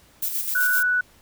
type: noise with tremolo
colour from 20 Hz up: violet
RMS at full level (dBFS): -25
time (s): 0.22-0.83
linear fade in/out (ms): 5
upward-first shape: square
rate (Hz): 7.8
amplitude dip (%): 45
type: tone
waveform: sine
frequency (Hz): 1480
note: F#6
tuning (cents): 0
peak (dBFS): -18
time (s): 0.55-1.01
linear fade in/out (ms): 5
effects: pink hiss -55 dBFS RMS until 1.21 s